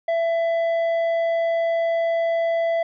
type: tone with tanh clipping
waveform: triangle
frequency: 667 Hz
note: E5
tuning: 20 cents sharp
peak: -20 dBFS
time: 0.08-2.83 s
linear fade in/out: 5 ms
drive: 11 dB
effects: none